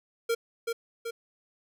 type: tone with echo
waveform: square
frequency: 462.5 Hz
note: A#4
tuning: 14 cents flat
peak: -25 dBFS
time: 0.29-0.35 s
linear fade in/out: 10 ms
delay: 380 ms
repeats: 2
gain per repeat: -4 dB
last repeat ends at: 1.11 s
effects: none